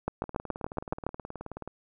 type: two click trains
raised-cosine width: 1 ms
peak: -24 / -14 dBFS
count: 28 / 8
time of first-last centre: 0.24-1.676 / 0.08-1.066 s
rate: 18.8 / 7.1 Hz
effects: none